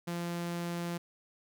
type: tone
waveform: sawtooth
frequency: 172.2 Hz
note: F3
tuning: 24 cents flat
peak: -30 dBFS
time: 0.07-0.98 s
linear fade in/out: 10 ms
effects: none